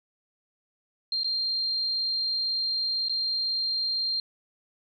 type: tone with dropouts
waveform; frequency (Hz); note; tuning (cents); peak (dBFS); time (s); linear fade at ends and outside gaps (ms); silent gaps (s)
sine; 4186; C8; 0; -25; 1.12-4.2; 2; 1.234-1.244 / 3.085-3.095
effects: none